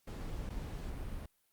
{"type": "noise with dropouts", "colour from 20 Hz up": "brown", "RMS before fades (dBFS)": -41, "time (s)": [0.07, 1.26], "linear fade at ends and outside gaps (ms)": 5, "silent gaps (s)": [0.494, 0.502], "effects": ["white hiss -75 dBFS RMS until 1.52 s", "Opus 48 kbps"]}